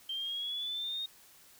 sine exponential sweep, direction up, 3136 to 3729 Hz, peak -34 dBFS, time 0.09-1.06 s, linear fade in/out 5 ms, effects white hiss -59 dBFS RMS until 1.59 s

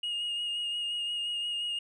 sine tone with vibrato, 2860 Hz, F7, 41 cents sharp, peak -28 dBFS, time 0.03-1.79 s, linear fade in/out 5 ms, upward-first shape sine, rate 5.7 Hz, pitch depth 20 cents each way, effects tanh soft clip ceiling -29 dBFS

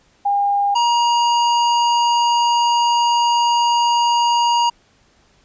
sine / square tone pair in turn, 807 / 947.9 Hz, G#5 / A#5, -50 / +29 cents, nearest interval minor third, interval 279 cents, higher second, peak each -14 dBFS, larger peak neither, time 0.25-0.75 / 0.75-4.7 s, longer second, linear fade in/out 10 ms, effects pink hiss -56 dBFS RMS until 5.44 s + resampled to 16000 Hz

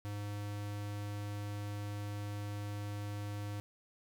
square tone, 102.9 Hz, G#2, 16 cents flat, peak -39 dBFS, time 0.05-3.6 s, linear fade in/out 0 ms, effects none

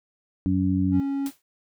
harmonic tone, 93.3 Hz, F#2, 15 cents sharp, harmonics 1 / 2 / 3, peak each -26 / -24 / -23 dBFS, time 0.46-1 s, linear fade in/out 0 ms
triangle tone, 276.6 Hz, C#4, 4 cents flat, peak -22 dBFS, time 0.91-1.31 s, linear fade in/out 50 ms
white noise with exponential decay, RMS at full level -36 dBFS, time 1.26-1.42 s, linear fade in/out 1 ms, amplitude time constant 33 ms
effects none

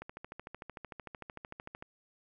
click train, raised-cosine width 0.5 ms, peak -28 dBFS, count 25, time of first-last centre 0.02-1.825 s, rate 13.3 Hz, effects none

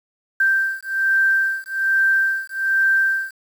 sine beating tone pair, 1568 / 1569.2 Hz, G6 / G6, 0 / +1 cents, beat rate 1.2 Hz, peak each -19 dBFS, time 0.4-3.32 s, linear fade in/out 5 ms, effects 7-bit

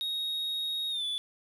triangle tone with pitch glide, 3757 to 3465 Hz, A#7 to A7, +13 to -27 cents, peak -29 dBFS, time 0.01-1.18 s, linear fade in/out 0 ms, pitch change -140 cents, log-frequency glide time 0.9-1.04 s, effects 10-bit

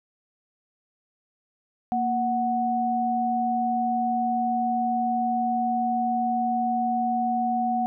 sine tone pair together, 233.1 / 740 Hz, A#3 / F#5, 0 / 0 cents, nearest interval octave + minor sixth, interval 2000 cents, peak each -27 / -23 dBFS, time 1.92-7.86 s, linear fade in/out 0 ms, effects none

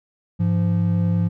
triangle tone pair together, 102.81 / 172.1 Hz, G#2 / F3, -17 / -25 cents, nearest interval major sixth, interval 892 cents, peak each -18 / -17 dBFS, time 0.39-1.29 s, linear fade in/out 20 ms, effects none

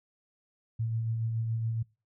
sine tone with tremolo, 113.4 Hz, A#2, 47 cents flat, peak -27 dBFS, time 0.79-1.83 s, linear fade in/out 10 ms, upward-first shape sine, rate 7.1 Hz, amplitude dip 30%, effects noise-tail reverb RT60 0.3 s tail -24 dB re dry

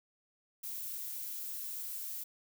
violet noise, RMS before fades -41 dBFS, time 0.63-2.24 s, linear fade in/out 10 ms, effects none

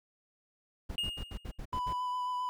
brown noise bursts, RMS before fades -39 dBFS, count 8, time 0.89-1.933 s, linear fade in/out 10 ms, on 70 ms, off 69 ms
triangle tone with exponential decay, 2845 Hz, F7, 31 cents sharp, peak -27 dBFS, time 0.98-1.58 s, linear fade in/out 1 ms, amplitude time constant 130 ms
triangle tone with vibrato, 996 Hz, B5, 14 cents sharp, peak -30 dBFS, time 1.73-2.49 s, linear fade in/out 0 ms, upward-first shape sine, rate 7.5 Hz, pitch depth 13 cents each way
effects none

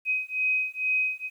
sine beating tone pair, 2520 / 2522.2 Hz, D#7 / D#7, +21 / +23 cents, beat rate 2.2 Hz, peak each -27 dBFS, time 0.05-1.3 s, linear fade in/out 50 ms, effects 10-bit

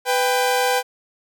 sawtooth tone pair together, 498.4 / 791.2 Hz, B4 / G5, +16 / +16 cents, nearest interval minor sixth, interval 800 cents, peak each -16 dBFS, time 0.05-0.83 s, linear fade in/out 50 ms, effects none

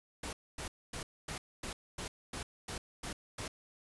pink noise bursts, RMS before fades -41 dBFS, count 10, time 0.23-3.48 s, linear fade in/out 5 ms, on 100 ms, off 250 ms, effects resampled to 24000 Hz

